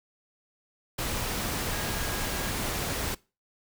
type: tone in noise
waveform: sine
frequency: 1640 Hz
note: G#6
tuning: 22 cents flat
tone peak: -41 dBFS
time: 1.72-2.51 s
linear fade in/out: 10 ms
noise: pink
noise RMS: -31 dBFS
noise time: 0.98-3.15 s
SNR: -13 dB
effects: noise-tail reverb RT60 0.3 s tail -22 dB re dry